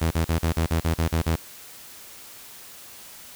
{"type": "tone bursts", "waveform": "sawtooth", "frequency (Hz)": 82, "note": "E2", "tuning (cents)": -9, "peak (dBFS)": -16, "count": 10, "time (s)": [0.01, 1.36], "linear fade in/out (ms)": 10, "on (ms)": 99, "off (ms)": 40, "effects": ["white hiss -44 dBFS RMS until 3.35 s"]}